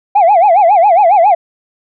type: tone with vibrato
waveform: sine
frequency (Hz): 749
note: F#5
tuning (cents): +21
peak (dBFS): -3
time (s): 0.15-1.35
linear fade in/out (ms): 10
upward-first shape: sine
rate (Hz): 7.3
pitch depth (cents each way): 220
effects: tanh soft clip ceiling -2 dBFS